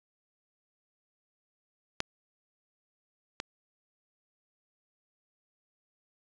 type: clicks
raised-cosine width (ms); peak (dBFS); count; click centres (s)
0.2; -11 / -16; 2; 2.004 / 3.401
effects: resampled to 22050 Hz